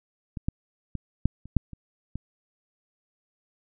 clicks, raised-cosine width 5 ms, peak -21 / -13 / -19 / -8 / -30 / -7 / -28 / -20 dBFS, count 8, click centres 0.372 / 0.485 / 0.953 / 1.256 / 1.456 / 1.567 / 1.733 / 2.156 s, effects none

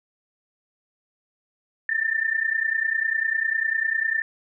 sine tone pair together, 1776 / 1806 Hz, A6 / A6, +16 / +45 cents, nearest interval unison, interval 29 cents, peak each -24 / -24 dBFS, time 1.89-4.22 s, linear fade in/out 2 ms, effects none

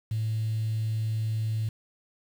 triangle tone, 110 Hz, A2, in tune, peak -22 dBFS, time 0.11-1.69 s, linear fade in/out 5 ms, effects tanh soft clip ceiling -23 dBFS + 8-bit

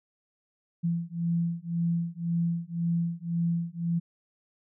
sine beating tone pair, 168.4 / 170.3 Hz, E3 / F3, +37 / -43 cents, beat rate 1.9 Hz, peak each -29 dBFS, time 0.83-4 s, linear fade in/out 20 ms, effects none

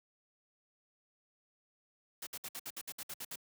white noise bursts, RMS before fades -43 dBFS, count 11, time 2.22-3.358 s, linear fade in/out 5 ms, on 48 ms, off 61 ms, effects high-pass 100 Hz 12 dB/octave

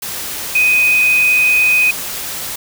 sine tone in noise, 2501 Hz, D#7, 8 cents sharp, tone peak -9 dBFS, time 0.55-1.91 s, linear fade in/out 5 ms, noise white, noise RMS -24 dBFS, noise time 0.02-2.56 s, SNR +12 dB, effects none

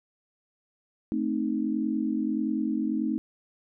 sine chord, A diminished, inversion none, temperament equal, 220 / 261.6 / 311.1 Hz, A3 / C4 / Eb4, 0 / 0 / 0 cents, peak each -29 / -30 / -29 dBFS, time 1.12-3.18 s, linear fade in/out 0 ms, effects none

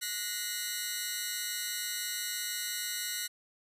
10% pulse tone cluster, 1463 / 1883 / 2062 / 4018 Hz, F#6 / A#6 / C7 / B7, -20 / +17 / -26 / +29 cents, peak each -31 dBFS, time 0.01-3.28 s, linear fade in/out 20 ms, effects resampled to 32000 Hz

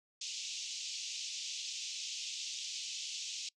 white band-pass noise, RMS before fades -42 dBFS, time 0.21-3.49 s, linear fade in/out 5 ms, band 2600 to 6900 Hz, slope 48 dB/octave, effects noise-tail reverb RT60 0.1 s tail -24 dB re dry

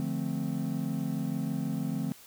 triangle chord, D minor seventh, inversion none, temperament equal with one note detuned, 148.2 / 174.61 / 220 / 261.6 Hz, D3 / F3 / A3 / C4, +16 / 0 / 0 / 0 cents, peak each -33 dBFS, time 0-2.12 s, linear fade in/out 0 ms, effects white hiss -53 dBFS RMS until 2.26 s

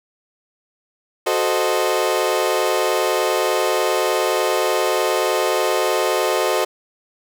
30% pulse chord, F# diminished seventh, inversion none, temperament equal, 370 / 440 / 523.3 / 622.3 Hz, F#4 / A4 / C5 / Eb5, 0 / 0 / 0 / 0 cents, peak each -20 dBFS, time 1.26-6.65 s, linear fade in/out 10 ms, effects none

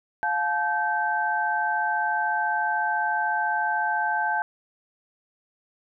sine tone cluster, 708 / 862 / 1554 Hz, F5 / A5 / G6, +23 / -36 / -16 cents, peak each -30 / -25 / -26 dBFS, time 0.23-4.42 s, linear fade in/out 0 ms, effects none

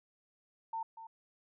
sine tone with echo, 900 Hz, A5, 39 cents sharp, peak -35 dBFS, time 0.73-0.83 s, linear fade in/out 5 ms, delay 240 ms, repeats 1, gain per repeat -11 dB, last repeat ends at 1.07 s, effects none

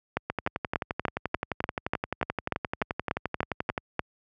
two click trains, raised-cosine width 0.5 ms, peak -13 / -10 dBFS, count 41 / 14, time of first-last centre 0.3-3.778 / 0.17-3.994 s, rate 11.5 / 3.4 Hz, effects high-pass 60 Hz 12 dB/octave

